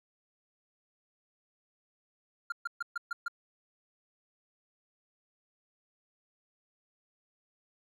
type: tone bursts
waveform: triangle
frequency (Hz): 1396.9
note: F6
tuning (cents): 0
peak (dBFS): -29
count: 6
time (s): 2.5-3.282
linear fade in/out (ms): 5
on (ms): 22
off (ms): 130
effects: none